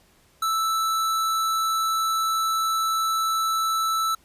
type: tone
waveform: square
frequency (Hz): 1318.5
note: E6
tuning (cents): 0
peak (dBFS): -22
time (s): 0.42-4.15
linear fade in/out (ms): 5
effects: pink hiss -59 dBFS RMS until 4.24 s + resampled to 32000 Hz